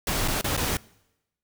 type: noise with dropouts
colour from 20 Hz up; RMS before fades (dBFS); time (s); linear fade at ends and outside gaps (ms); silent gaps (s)
pink; -26; 0.07-0.77; 2; 0.278-0.282 / 0.412-0.443 / 0.567-0.575
effects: noise-tail reverb RT60 0.9 s tail -23 dB re dry